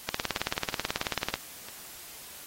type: two click trains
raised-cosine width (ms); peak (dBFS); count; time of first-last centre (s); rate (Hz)
0.2; -24 / -10; 5 / 24; 0.37-1.686 / 0.09-1.34; 3.04 / 18.4
effects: white hiss -46 dBFS RMS until 2.46 s + AAC 48 kbps